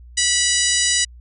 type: harmonic tone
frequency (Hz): 978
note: B5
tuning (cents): -17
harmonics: 2 / 3 / 4 / 5 / 6 / 7 / 8 / 9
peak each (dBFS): -24 / -24 / -24 / -24 / -24 / -24 / -24 / -24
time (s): 0.17-1.05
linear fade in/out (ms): 10
effects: added 60 Hz sine -39 dBFS peak until 1.2 s